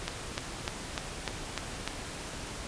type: click train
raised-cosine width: 0.2 ms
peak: -13 dBFS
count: 7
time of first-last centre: 0.08-1.876 s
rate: 3.34 Hz
effects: pink hiss -40 dBFS RMS until 2.67 s + resampled to 22050 Hz